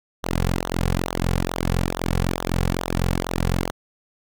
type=tone with flanger; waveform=sawtooth; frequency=43.95 Hz; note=F1; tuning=12 cents sharp; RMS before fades=-23 dBFS; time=0.23-3.71 s; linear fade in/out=10 ms; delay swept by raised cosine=0.4 to 3.3 ms; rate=2.3 Hz; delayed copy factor=-0.9; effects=none